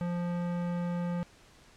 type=tone with tanh clipping; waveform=sine; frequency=174.61 Hz; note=F3; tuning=in tune; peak=-32 dBFS; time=0.01-1.23 s; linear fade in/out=0 ms; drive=18 dB; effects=pink hiss -58 dBFS RMS until 1.76 s + low-pass 8000 Hz 12 dB/octave